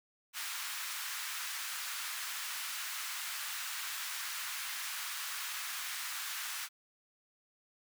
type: high-pass noise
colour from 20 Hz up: pink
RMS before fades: -40 dBFS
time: 0.33-6.69 s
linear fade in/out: 50 ms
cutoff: 1200 Hz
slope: 24 dB/octave
effects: none